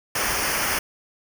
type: noise with comb filter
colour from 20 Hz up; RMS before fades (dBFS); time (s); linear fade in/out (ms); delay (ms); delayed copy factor
pink; -24; 0.15-0.79; 5; 0.26; -0.75
effects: none